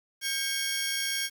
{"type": "tone cluster", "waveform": "sawtooth", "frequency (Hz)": [1596, 2211, 3253, 5570], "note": ["G6", "C#7", "G#7", "F8"], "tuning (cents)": [31, -5, -37, -5], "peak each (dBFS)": -31, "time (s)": [0.21, 1.3], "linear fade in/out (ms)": 50, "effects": ["9-bit"]}